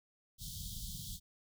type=band-stop noise; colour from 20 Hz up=pink; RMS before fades=-44 dBFS; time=0.38-1.2 s; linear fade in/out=50 ms; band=200 to 3200 Hz; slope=96 dB/octave; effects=none